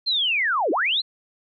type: linear two-way sweep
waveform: sine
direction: down then up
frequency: 4250 to 274.7 to 4250 Hz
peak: -19 dBFS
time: 0.06-1.02 s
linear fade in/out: 20 ms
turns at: 0.71 s
effects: none